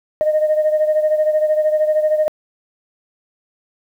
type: beating tone pair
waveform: sine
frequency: 613 / 626 Hz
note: D#5 / D#5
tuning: -26 / +10 cents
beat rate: 13 Hz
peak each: -13 / -19 dBFS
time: 0.21-2.28 s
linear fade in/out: 0 ms
effects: tanh soft clip ceiling -8 dBFS + 8-bit